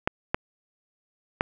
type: clicks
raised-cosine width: 0.5 ms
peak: -7 dBFS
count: 3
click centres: 0.075 / 0.345 / 1.409 s
effects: none